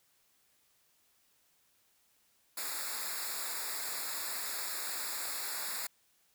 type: noise with comb filter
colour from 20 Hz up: white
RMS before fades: -38 dBFS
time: 2.57-5.87 s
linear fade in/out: 5 ms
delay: 0.33 ms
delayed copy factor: -0.95
effects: white hiss -71 dBFS RMS until 6.34 s